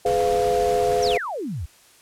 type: chord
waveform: sine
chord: F diminished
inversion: first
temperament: just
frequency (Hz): 419.1 / 502.9 / 698.5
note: Ab4 / Cb5 / F5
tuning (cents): +16 / +31 / 0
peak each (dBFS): -22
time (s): 0.05-1.18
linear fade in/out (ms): 5
type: noise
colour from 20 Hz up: pink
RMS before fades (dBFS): -33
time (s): 0.06-1.17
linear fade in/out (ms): 0
type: exponential sweep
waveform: sine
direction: down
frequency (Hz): 6272 to 65.8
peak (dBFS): -26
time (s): 1.02-1.66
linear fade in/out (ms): 10
effects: white hiss -53 dBFS RMS until 2.01 s + low-pass 11000 Hz 12 dB/octave